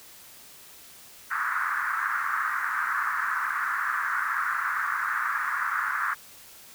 white band-pass noise, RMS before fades -28 dBFS, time 1.3-6.15 s, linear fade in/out 20 ms, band 1100 to 1700 Hz, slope 48 dB/octave, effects white hiss -49 dBFS RMS until 6.74 s

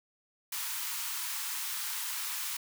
white high-pass noise, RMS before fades -36 dBFS, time 0.52-2.57 s, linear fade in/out 5 ms, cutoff 850 Hz, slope 96 dB/octave, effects none

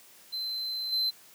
triangle tone with level steps, 4079 Hz, C8, 45 cents flat, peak -30 / -24 dBFS, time 0.32-1.11 s, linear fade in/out 20 ms, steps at 0.92 s, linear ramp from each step 10 ms, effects white hiss -55 dBFS RMS until 1.34 s + high-pass 100 Hz 12 dB/octave

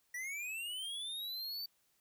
square linear sweep, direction up, 1919 to 4600 Hz, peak -40 dBFS, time 0.14-1.66 s, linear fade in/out 5 ms, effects white hiss -75 dBFS RMS until 2 s

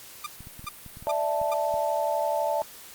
sawtooth tone bursts, 1200 Hz, D6, 37 cents sharp, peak -27 dBFS, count 4, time 0.24-1.54 s, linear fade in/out 5 ms, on 25 ms, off 400 ms
clicks, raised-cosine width 5 ms, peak -31 dBFS, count 9, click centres 0.406 / 0.471 / 0.594 / 0.643 / 0.863 / 0.971 / 1.025 / 1.415 / 1.741 s
sine chord, D suspended second, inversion none, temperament equal, 587.3 / 659.3 / 880 Hz, D5 / E5 / A5, 0 / 0 / 0 cents, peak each -28 dBFS, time 1.07-2.62 s, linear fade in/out 0 ms
effects white hiss -46 dBFS RMS until 2.94 s + Opus 48 kbps

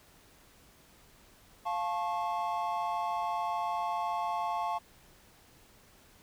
triangle chord, F augmented, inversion none, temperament just, 698.5 / 873.1 / 1091.3 Hz, F5 / A5 / C#6, 0 / -14 / -27 cents, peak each -33 / -32 / -34 dBFS, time 1.65-4.79 s, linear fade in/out 20 ms, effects pink hiss -60 dBFS RMS until 6.22 s

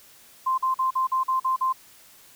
sine tone bursts, 1044 Hz, C6, 4 cents flat, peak -20 dBFS, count 8, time 0.46-1.728 s, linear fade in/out 10 ms, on 120 ms, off 44 ms, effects white hiss -52 dBFS RMS until 2.35 s

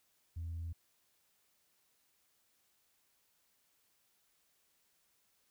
sine tone, 83.4 Hz, E2, 21 cents sharp, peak -37 dBFS, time 0.36-0.73 s, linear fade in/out 10 ms, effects tanh soft clip ceiling -36 dBFS + white hiss -75 dBFS RMS until 5.5 s

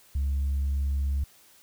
sine tone, 69.3 Hz, C#2, in tune, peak -22 dBFS, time 0.15-1.24 s, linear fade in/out 5 ms, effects tanh soft clip ceiling -22 dBFS + white hiss -57 dBFS RMS until 1.62 s

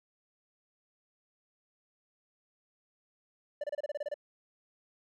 triangle tone bursts, 587.3 Hz, D5, in tune, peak -30 dBFS, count 10, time 3.61-4.142 s, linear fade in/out 5 ms, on 28 ms, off 28 ms, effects none

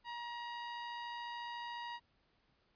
sawtooth tone with amplitude modulation, 950 Hz, A#5, 33 cents sharp, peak -37 dBFS, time 0.04-2 s, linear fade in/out 50 ms, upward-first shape sine, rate 114 Hz, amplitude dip 25%, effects pink hiss -75 dBFS RMS until 2.75 s + resampled to 11025 Hz

